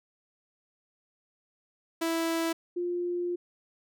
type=tone pair in turn; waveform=sawtooth / sine; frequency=329.6 / 351.7 Hz; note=E4 / F4; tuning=0 / +12 cents; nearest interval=minor second; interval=112 cents; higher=second; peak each=-23 / -28 dBFS; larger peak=first; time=2.01-2.53 / 2.76-3.36 s; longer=second; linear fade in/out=10 ms; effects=none